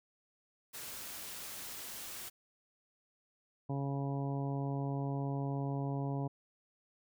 white noise, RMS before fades -45 dBFS, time 0.73-2.3 s, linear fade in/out 20 ms
harmonic tone, 138.9 Hz, C#3, 4 cents sharp, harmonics 1 / 2 / 3 / 4 / 5 / 6 / 7, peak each -35 / -40 / -45 / -48 / -46 / -50 / -49 dBFS, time 3.69-6.28 s, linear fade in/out 10 ms
effects none

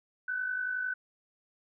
sine tone pair together, 1498.9 / 1550 Hz, F#6 / G6, +22 / -20 cents, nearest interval minor second, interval 58 cents, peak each -31 / -39 dBFS, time 0.28-0.94 s, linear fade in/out 5 ms, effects none

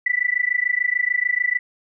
sine tone with amplitude modulation, 1975.5 Hz, B6, in tune, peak -14 dBFS, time 0.06-1.59 s, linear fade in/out 5 ms, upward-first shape sine, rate 26.8 Hz, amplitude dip 95%, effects none

